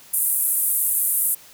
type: band-pass noise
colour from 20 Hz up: pink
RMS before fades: -21 dBFS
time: 0.13-1.35 s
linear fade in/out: 10 ms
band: 9100 to 15000 Hz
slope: 48 dB/octave
effects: white hiss -47 dBFS RMS until 1.53 s